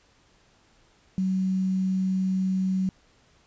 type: tone with quantisation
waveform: sine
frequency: 188.3 Hz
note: F#3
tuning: 31 cents sharp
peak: -22 dBFS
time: 1.18-2.89 s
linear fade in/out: 0 ms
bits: 8
effects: pink hiss -61 dBFS RMS until 3.46 s + resampled to 16000 Hz